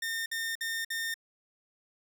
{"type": "tone bursts", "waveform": "sawtooth", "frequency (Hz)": 1820, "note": "A#6", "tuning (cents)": -42, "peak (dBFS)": -28, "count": 4, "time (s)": [0.02, 1.142], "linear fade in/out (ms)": 5, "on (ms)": 240, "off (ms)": 54, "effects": []}